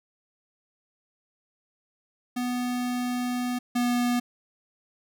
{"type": "tone pair in turn", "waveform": "square", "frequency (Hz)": [246.9, 243.5], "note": ["B3", "B3"], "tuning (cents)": [0, -24], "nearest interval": "unison", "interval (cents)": 24, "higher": "first", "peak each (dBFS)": [-27, -23], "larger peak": "second", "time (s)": [[2.36, 3.59], [3.75, 4.2]], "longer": "first", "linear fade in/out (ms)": 10, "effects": []}